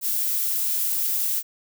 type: noise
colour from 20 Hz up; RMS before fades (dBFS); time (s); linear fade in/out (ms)
violet; -24; 0.01-1.43; 50
effects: none